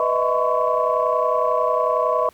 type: tone cluster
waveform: sine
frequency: 495.2 / 614 / 645 / 1016 / 1117 Hz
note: B4 / D#5 / E5 / B5 / C#6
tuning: +5 / -23 / -38 / +49 / +13 cents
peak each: -23 dBFS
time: 0-2.29 s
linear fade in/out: 2 ms
effects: tanh soft clip ceiling -6 dBFS + pink hiss -54 dBFS RMS until 2.33 s